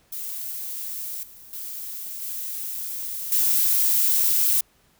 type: noise with level steps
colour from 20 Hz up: violet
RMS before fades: -32 / -46 / -34 / -31 / -20 dBFS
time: 0.12-4.61 s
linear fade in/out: 5 ms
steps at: 1.23 / 1.53 / 2.22 / 3.32 s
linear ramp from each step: 2 ms
effects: pink hiss -61 dBFS RMS until 4.99 s